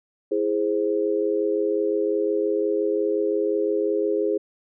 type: chord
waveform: sine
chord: E augmented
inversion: none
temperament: equal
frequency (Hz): 329.6 / 415.3 / 523.3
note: E4 / G#4 / B#4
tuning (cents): 0 / 0 / 0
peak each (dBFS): -26 / -22 / -27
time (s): 0.31-4.38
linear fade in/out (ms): 10
effects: none